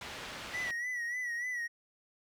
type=low-pass noise; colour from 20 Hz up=white; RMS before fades=-44 dBFS; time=0.01-0.71 s; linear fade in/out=2 ms; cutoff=3200 Hz; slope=12 dB/octave
type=tone with vibrato; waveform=triangle; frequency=1937 Hz; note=B6; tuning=34 cents flat; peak=-32 dBFS; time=0.53-1.68 s; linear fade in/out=20 ms; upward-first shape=sine; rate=3.4 Hz; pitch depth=65 cents each way
effects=none